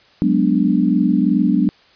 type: chord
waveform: sine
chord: G# half-diminished seventh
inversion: third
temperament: equal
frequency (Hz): 185 / 207.7 / 246.9 / 293.7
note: F#3 / G#3 / B3 / D4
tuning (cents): 0 / 0 / 0 / 0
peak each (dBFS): -18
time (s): 0.22-1.69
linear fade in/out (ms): 0
effects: white hiss -51 dBFS RMS until 1.95 s + resampled to 11025 Hz